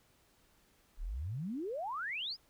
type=exponential sweep; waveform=sine; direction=up; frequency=30.87 to 5280 Hz; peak=-36 dBFS; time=0.97-2.37 s; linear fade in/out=50 ms; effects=pink hiss -69 dBFS RMS until 2.49 s